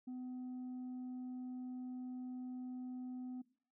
sine tone, 252.4 Hz, B3, 38 cents sharp, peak -40 dBFS, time 0.07-3.42 s, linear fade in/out 10 ms, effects noise-tail reverb RT60 0.5 s tail -21 dB re dry + tanh soft clip ceiling -42 dBFS

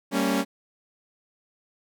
sawtooth chord, G diminished, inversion none, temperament equal with one note detuned, 196 / 229.6 / 277.2 Hz, G3 / Bb3 / Db4, 0 / -26 / 0 cents, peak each -23 / -24 / -21 dBFS, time 0.11-0.45 s, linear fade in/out 50 ms, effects none

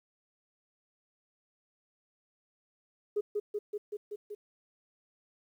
sine tone with echo, 415.3 Hz, G#4, in tune, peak -26 dBFS, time 3.16-3.21 s, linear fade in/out 10 ms, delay 190 ms, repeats 6, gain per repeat -2 dB, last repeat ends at 4.35 s, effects tanh soft clip ceiling -22 dBFS + 11-bit

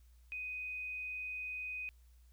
sine tone, 2499 Hz, D#7, 7 cents sharp, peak -39 dBFS, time 0.32-1.89 s, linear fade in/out 0 ms, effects added 60 Hz sine -59 dBFS peak until 2.32 s + white hiss -75 dBFS RMS until 2.32 s

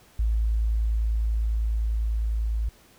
sine tone with level ramp, 55 Hz, A1, in tune, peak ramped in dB -20 to -23 dBFS, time 0.19-2.69 s, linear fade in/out 5 ms, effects pink hiss -56 dBFS RMS until 2.98 s

